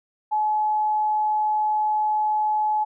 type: tone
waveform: sine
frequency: 853 Hz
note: G#5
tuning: 46 cents sharp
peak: -19 dBFS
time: 0.31-2.85 s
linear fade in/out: 20 ms
effects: none